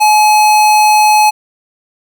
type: tone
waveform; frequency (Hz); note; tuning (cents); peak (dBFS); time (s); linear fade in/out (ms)
square; 850; G#5; +40; -6; 0-1.31; 20
effects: none